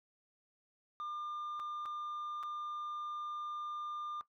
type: tone with dropouts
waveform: sine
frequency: 1200 Hz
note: D6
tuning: 37 cents sharp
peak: -36 dBFS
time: 1-4.21 s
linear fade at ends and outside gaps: 0 ms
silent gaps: 1.595-1.599 / 1.855-1.859 / 2.429-2.434 s
effects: noise-tail reverb RT60 0.1 s tail -17 dB re dry + tanh soft clip ceiling -38 dBFS